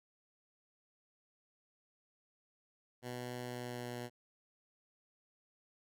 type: tone with pitch glide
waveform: 10% pulse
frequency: 123.47 to 121.7 Hz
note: B2 to B2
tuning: 0 to -25 cents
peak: -33 dBFS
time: 3.02-4.1 s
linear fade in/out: 50 ms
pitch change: -25 cents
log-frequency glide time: 3.44-3.98 s
effects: none